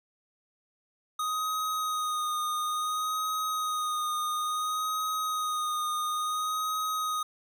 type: tone with vibrato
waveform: square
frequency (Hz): 1244.5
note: D#6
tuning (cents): 0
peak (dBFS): -29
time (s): 1.19-7.23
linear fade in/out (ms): 5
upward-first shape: sine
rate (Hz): 0.58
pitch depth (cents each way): 24
effects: none